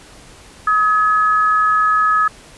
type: tone pair together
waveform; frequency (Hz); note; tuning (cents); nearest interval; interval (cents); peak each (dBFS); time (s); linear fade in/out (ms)
sine; 1269.3 / 1694; D#6 / G#6; +34 / +34; perfect fourth; 500; -12 / -19; 0.67-2.28; 5
effects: pink hiss -42 dBFS RMS until 2.57 s + resampled to 24000 Hz